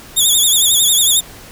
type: tone with vibrato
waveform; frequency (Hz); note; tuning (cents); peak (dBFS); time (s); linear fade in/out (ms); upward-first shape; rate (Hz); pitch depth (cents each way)
15% pulse; 3520; A7; 0; -3; 0.16-1.21; 20; sine; 11; 100
effects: pink hiss -37 dBFS RMS until 1.51 s